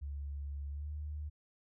sine tone with pitch glide, 71 to 74.96 Hz, C#2 to D2, +42 to +36 cents, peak -38 dBFS, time 0.01-1.3 s, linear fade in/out 20 ms, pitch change +94 cents, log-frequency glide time 0.7-0.9 s, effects none

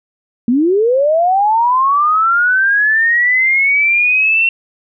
sine linear sweep, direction up, 225.8 to 2727 Hz, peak -9 dBFS, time 0.48-4.49 s, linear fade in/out 2 ms, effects none

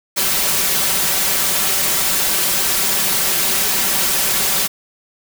white noise with comb filter, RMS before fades -17 dBFS, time 0.16-4.68 s, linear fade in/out 20 ms, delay 5.2 ms, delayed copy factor +0.65, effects none

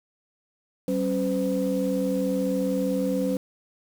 sine tone cluster, 192.1 / 272.1 / 509 Hz, G3 / C#4 / C5, -35 / -32 / -48 cents, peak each -26 dBFS, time 0.88-3.37 s, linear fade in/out 2 ms, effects tanh soft clip ceiling -15 dBFS + 7-bit

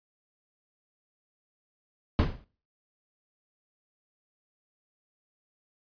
brown noise with exponential decay, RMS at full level -18 dBFS, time 2.19-2.44 s, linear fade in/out 0 ms, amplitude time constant 53 ms, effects noise-tail reverb RT60 0.4 s tail -20 dB re dry + resampled to 11025 Hz

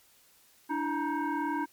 sine tone with frequency modulation, 329.6 Hz, E4, in tune, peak -28 dBFS, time 0.69-1.66 s, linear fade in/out 20 ms, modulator 622 Hz, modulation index 1.7, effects white hiss -62 dBFS RMS until 1.72 s + MP3 96 kbps

